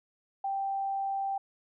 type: tone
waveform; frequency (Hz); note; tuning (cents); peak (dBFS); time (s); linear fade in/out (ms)
sine; 784; G5; 0; -29; 0.44-1.38; 5
effects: none